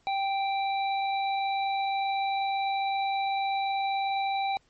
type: harmonic tone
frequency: 784 Hz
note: G5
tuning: in tune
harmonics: 1 / 3 / 5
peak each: -26 / -36 / -38 dBFS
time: 0.07-4.57 s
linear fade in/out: 0 ms
effects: pink hiss -67 dBFS RMS until 4.69 s + MP3 32 kbps